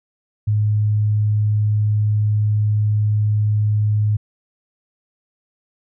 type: tone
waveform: sine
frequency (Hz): 105.7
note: G#2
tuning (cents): +31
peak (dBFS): -14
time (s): 0.47-4.17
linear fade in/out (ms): 10
effects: none